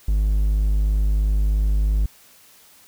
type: tone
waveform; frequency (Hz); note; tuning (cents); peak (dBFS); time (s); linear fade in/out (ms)
triangle; 51.5; G#1; -14; -14; 0.08-2.06; 5
effects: white hiss -51 dBFS RMS until 2.87 s